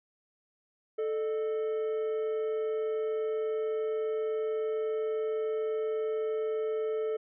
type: tone pair together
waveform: triangle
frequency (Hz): 438.2 / 607.8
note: A4 / D#5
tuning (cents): -7 / -41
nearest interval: tritone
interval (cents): 566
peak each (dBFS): -27 / -38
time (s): 0.98-7.17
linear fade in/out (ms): 10
effects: resampled to 8000 Hz